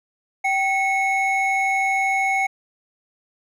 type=tone pair together; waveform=triangle; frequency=775.3 / 2193 Hz; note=G5 / C#7; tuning=-19 / -19 cents; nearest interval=octave + tritone; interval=1800 cents; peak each=-19 dBFS; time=0.44-2.47 s; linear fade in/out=10 ms; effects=none